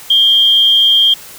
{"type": "tone with amplitude modulation", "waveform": "sine", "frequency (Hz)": 3208, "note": "G7", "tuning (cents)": 39, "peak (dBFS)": -4, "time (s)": [0.1, 1.14], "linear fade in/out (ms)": 5, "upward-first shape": "sine", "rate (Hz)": 211, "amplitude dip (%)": 45, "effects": ["white hiss -34 dBFS RMS until 1.38 s"]}